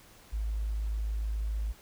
sine tone, 53.5 Hz, A1, 48 cents flat, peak -29 dBFS, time 0.32-1.73 s, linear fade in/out 20 ms, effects pink hiss -56 dBFS RMS until 1.81 s

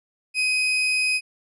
35% pulse tone, 2512 Hz, D#7, 16 cents sharp, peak -18 dBFS, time 0.34-1.21 s, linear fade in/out 50 ms, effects resampled to 24000 Hz

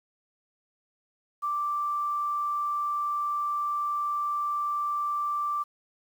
sine tone with quantisation, 1174.7 Hz, D6, in tune, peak -26 dBFS, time 1.42-5.64 s, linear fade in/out 20 ms, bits 9, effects none

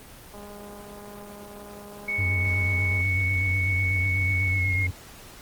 click train, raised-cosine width 1 ms, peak -30 dBFS, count 548, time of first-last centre 0.34-3.008 s, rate 205 Hz
sine tone with pitch glide, 2217 to 2148 Hz, C#7 to C7, 0 to +45 cents, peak -24 dBFS, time 2.08-4.87 s, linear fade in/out 5 ms, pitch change -55 cents, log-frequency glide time 4.46-4.75 s
triangle tone with vibrato, 92.7 Hz, F#2, 4 cents sharp, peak -22 dBFS, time 2.18-4.91 s, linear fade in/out 10 ms, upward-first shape sine, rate 8.1 Hz, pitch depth 84 cents each way
effects pink hiss -46 dBFS RMS until 5.41 s + Opus 24 kbps

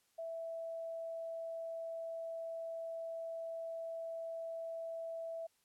sine tone, 659.3 Hz, E5, in tune, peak -40 dBFS, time 0.18-5.47 s, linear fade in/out 10 ms, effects white hiss -75 dBFS RMS until 5.64 s + low-pass 12000 Hz 12 dB/octave

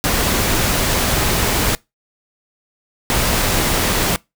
pink noise bursts at uneven times, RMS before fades -17 dBFS, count 2, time 0.04-1.75 / 3.1-4.16 s, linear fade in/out 0 ms, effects noise-tail reverb RT60 0.2 s tail -23 dB re dry

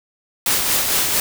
white noise with tremolo, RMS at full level -17 dBFS, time 0.46-1.2 s, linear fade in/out 2 ms, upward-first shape sine, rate 4.4 Hz, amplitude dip 35%, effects none

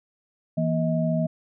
sine tone cluster, 164.2 / 237.1 / 634 Hz, E3 / A#3 / D#5, -6 / +30 / +32 cents, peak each -23 / -27 / -27 dBFS, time 0.57-1.27 s, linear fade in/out 10 ms, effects none

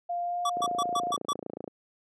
sine tone with pitch glide, 698.5 to 706.2 Hz, F5 to F5, 0 to +19 cents, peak -28 dBFS, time 0.09-1.13 s, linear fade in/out 10 ms, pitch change +19 cents, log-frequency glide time 0.22-0.4 s
square tone bursts, 1147 Hz, D6, 41 cents flat, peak -26 dBFS, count 6, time 0.45-1.332 s, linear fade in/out 5 ms, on 47 ms, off 120 ms
click train, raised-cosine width 2 ms, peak -20 dBFS, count 32, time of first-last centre 0.57-1.677 s, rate 28 Hz
effects high-pass 300 Hz 12 dB/octave + low-pass 9000 Hz 12 dB/octave

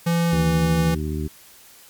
square tone with pitch glide, 169.1 to 165.14 Hz, E3 to E3, +44 to +3 cents, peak -18 dBFS, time 0.06-0.95 s, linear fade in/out 10 ms, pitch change -41 cents, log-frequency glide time 0.3-0.36 s
harmonic tone, 76.3 Hz, D#2, 33 cents flat, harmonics 1 / 2 / 3 / 4 / 5, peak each -26 / -29 / -31 / -32 / -33 dBFS, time 0.32-1.28 s, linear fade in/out 10 ms
effects white hiss -48 dBFS RMS until 1.89 s + MP3 96 kbps

